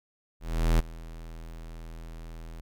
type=tone with ADSR envelope; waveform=square; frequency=40.95 Hz; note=E1; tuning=11 cents flat; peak=-19 dBFS; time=0.4-2.61 s; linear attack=400 ms; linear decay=4 ms; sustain=-21 dB; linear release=7 ms; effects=none